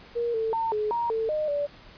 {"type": "tone with pitch steps", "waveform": "sine", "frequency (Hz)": [472.1, 446.1, 905, 424.3, 941, 446.5, 612, 579], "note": ["A#4", "A4", "A5", "G#4", "A#5", "A4", "D#5", "D5"], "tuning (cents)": [22, 24, 48, 37, 16, 25, -29, -25], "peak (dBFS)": -24, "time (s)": [0.15, 1.67], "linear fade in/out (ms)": 20, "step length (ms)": 190, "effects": ["pink hiss -50 dBFS RMS until 1.97 s", "resampled to 11025 Hz"]}